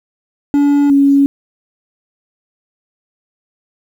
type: tone pair in turn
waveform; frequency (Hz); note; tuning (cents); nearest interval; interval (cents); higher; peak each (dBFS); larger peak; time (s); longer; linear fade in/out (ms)
triangle / sine; 286.1 / 279.1; D4 / C#4; -45 / +12; unison; 43; first; -6; neither; 0.54-0.9 / 0.9-1.26; neither; 0
effects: 7-bit